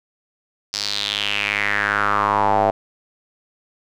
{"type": "tone with band-pass filter sweep", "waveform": "square", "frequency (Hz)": 51.3, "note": "G#1", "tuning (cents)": -21, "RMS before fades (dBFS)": -20, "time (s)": [0.73, 2.71], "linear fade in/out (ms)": 10, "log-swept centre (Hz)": [5100, 690], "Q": 4.6, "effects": []}